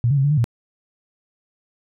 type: tone with pitch steps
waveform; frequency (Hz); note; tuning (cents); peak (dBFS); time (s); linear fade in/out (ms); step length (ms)
sine; 119 / 143 / 135.3 / 144.3 / 151.2 / 117.3; A#2 / D3 / C#3 / D3 / D#3 / A#2; +36 / -46 / -42 / -30 / -49 / +11; -14; 0.04-0.442; 0; 67
effects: none